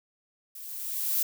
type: noise with level ramp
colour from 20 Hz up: violet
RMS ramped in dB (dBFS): -43 to -25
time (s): 0.55-1.23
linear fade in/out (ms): 5
effects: none